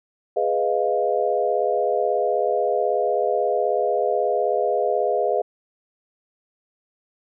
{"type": "chord", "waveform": "sine", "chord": "F half-diminished seventh", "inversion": "first", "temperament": "equal", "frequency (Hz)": [415.3, 493.9, 622.3, 698.5], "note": ["Ab4", "Cb5", "Eb5", "F5"], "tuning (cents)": [0, 0, 0, 0], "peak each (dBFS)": -24, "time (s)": [0.36, 5.42], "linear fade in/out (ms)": 10, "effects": []}